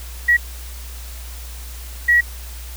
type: tone bursts at uneven times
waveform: sine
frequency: 1919 Hz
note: A#6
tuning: 50 cents sharp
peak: -10 dBFS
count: 2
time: 0.28-0.37 / 2.08-2.21 s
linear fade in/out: 10 ms
effects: added 60 Hz sine -31 dBFS peak until 2.76 s + white hiss -39 dBFS RMS until 2.76 s